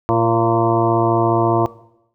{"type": "harmonic tone with a mistuned harmonic", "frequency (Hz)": 114.6, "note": "A#2", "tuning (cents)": -29, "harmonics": [1, 2, 3, 4, 5, 6, 8, 9, 10], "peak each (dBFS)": [-21, -26, -18, -24, -27, -20, -22, -24, -26], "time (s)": [0.09, 1.66], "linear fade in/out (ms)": 0, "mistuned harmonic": 4, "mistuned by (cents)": 36, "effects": ["noise-tail reverb RT60 0.8 s tail -18 dB re dry"]}